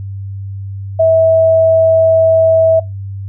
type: tone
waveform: sine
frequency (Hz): 649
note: E5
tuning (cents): -27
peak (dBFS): -6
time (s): 0.99-2.8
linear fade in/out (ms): 10
effects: noise-tail reverb RT60 0.2 s tail -21 dB re dry + added 98 Hz sine -21 dBFS peak until 3.28 s